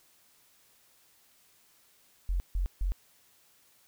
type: tone bursts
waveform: sine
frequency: 44.69 Hz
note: F1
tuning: 41 cents sharp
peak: -26 dBFS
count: 3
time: 2.29-2.92 s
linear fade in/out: 0 ms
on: 110 ms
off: 150 ms
effects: white hiss -64 dBFS RMS until 3.87 s